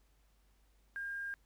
sine tone with quantisation, 1609 Hz, G6, 45 cents sharp, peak -38 dBFS, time 0.96-1.34 s, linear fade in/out 0 ms, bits 11, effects added 50 Hz sine -67 dBFS peak until 1.45 s + pink hiss -75 dBFS RMS until 1.45 s

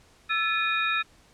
sine tone cluster, 1327 / 1731 / 2462 / 3741 Hz, E6 / A6 / D#7 / A#7, +11 / -29 / -19 / +5 cents, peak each -28 / -30 / -27 / -32 dBFS, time 0.29-1.03 s, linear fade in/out 20 ms, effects pink hiss -58 dBFS RMS until 1.33 s + low-pass 9000 Hz 12 dB/octave

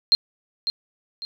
sine tone with echo, 4186 Hz, C8, in tune, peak -12 dBFS, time 0.12-0.15 s, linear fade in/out 0 ms, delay 550 ms, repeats 2, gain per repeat -9 dB, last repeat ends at 1.25 s, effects none

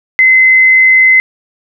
sine tone, 2051 Hz, C7, 35 cents flat, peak -3 dBFS, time 0.19-1.2 s, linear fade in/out 0 ms, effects none

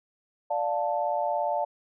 sine chord, D minor, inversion none, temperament just, 587.3 / 704.8 / 881 Hz, D5 / F5 / A5, 0 / +16 / +2 cents, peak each -29 dBFS, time 0.5-1.65 s, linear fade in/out 10 ms, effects none

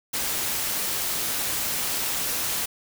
white noise, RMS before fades -27 dBFS, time 0.13-2.66 s, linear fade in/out 10 ms, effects none

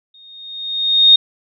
sine tone with exponential growth, 3700 Hz, A#7, 14 cents flat, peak -3 dBFS, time 0.14-1.16 s, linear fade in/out 5 ms, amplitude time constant 220 ms, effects none

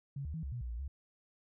sine tone with pitch steps, 139.1 / 73.9 / 160.7 / 68.2 / 121.6 / 60.8 / 57.6 / 68.7 Hz, C#3 / D2 / E3 / C#2 / B2 / B1 / A#1 / C#2, +6 / +11 / -44 / -28 / -26 / -26 / -20 / -15 cents, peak -37 dBFS, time 0.16-0.88 s, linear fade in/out 5 ms, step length 90 ms, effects none

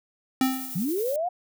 square tone with exponential decay, 261.6 Hz, C4, in tune, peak -18 dBFS, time 0.41-0.87 s, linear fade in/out 2 ms, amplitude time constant 98 ms
violet noise with tremolo, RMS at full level -35 dBFS, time 0.43-1.16 s, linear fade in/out 2 ms, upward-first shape sine, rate 11 Hz, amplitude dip 30%
sine linear sweep, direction up, 151.6 to 739 Hz, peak -24 dBFS, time 0.75-1.29 s, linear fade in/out 10 ms
effects none

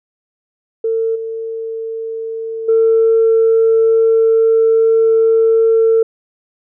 sine tone with level steps, 450.2 Hz, A4, 40 cents sharp, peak -13 / -20 / -7 dBFS, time 0.84-6.03 s, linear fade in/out 5 ms, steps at 1.15 / 2.68 s, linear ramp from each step 10 ms, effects tanh soft clip ceiling -4 dBFS

